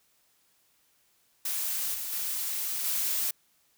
blue noise with level steps, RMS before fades -31 / -35 / -32 / -29 dBFS, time 1.45-3.31 s, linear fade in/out 5 ms, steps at 1.94 / 2.12 / 2.84 s, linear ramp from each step 10 ms, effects white hiss -68 dBFS RMS until 3.77 s

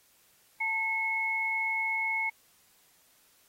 sine tone pair together, 890 / 2183 Hz, A5 / C#7, +20 / -27 cents, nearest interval octave + major third, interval 1553 cents, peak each -35 / -28 dBFS, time 0.6-2.3 s, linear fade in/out 10 ms, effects white hiss -64 dBFS RMS until 3.48 s + AAC 48 kbps

